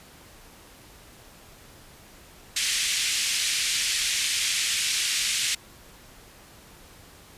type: band-pass noise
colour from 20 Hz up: pink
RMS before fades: -26 dBFS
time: 2.56-5.55 s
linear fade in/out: 5 ms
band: 2200 to 9400 Hz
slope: 24 dB/octave
effects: pink hiss -50 dBFS RMS until 7.37 s + resampled to 32000 Hz